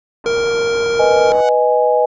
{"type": "low-pass noise", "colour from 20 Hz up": "white", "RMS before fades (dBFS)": -31, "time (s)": [0.24, 1.41], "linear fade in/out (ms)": 2, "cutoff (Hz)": 1100, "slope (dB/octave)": 24}
{"type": "tone", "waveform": "square", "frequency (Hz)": 466.2, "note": "A#4", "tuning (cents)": 0, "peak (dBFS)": -15, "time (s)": [0.26, 1.32], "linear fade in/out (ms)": 0}
{"type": "chord", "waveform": "sine", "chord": "G# minor", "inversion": "first", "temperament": "equal", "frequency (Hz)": [493.9, 622.3, 830.6], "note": ["B4", "D#5", "G#5"], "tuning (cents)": [0, 0, 0], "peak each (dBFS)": [-14, -15, -16], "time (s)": [0.99, 2.06], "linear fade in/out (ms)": 10}
{"type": "tone with exponential growth", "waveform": "sawtooth", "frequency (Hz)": 740, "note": "F#5", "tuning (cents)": 0, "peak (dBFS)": -17, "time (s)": [1.06, 1.49], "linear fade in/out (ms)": 1, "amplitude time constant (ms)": 92}
{"effects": ["resampled to 16000 Hz"]}